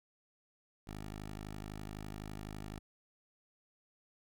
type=tone; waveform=10% pulse; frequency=51.91 Hz; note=G#1; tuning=in tune; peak=-35 dBFS; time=0.87-2.79 s; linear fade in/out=5 ms; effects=none